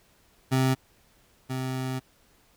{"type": "tone pair in turn", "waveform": "25% pulse", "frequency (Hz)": [131, 130.1], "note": ["C3", "C3"], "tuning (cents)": [2, -9], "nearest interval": "unison", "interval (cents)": 11, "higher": "first", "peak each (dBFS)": [-17, -25], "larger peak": "first", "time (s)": [[0.51, 0.75], [1.49, 2]], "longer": "second", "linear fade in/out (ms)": 20, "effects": ["pink hiss -62 dBFS RMS until 2.56 s"]}